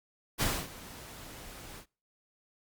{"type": "noise with ADSR envelope", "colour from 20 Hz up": "pink", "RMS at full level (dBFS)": -28, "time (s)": [0.38, 1.86], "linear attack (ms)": 37, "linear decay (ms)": 250, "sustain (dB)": -19, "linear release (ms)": 84, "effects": ["noise-tail reverb RT60 0.4 s tail -26 dB re dry", "Opus 48 kbps"]}